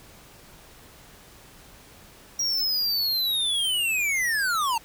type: linear sweep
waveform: square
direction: down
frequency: 5690 to 880 Hz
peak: -23 dBFS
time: 2.39-4.78 s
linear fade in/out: 5 ms
effects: pink hiss -50 dBFS RMS until 4.84 s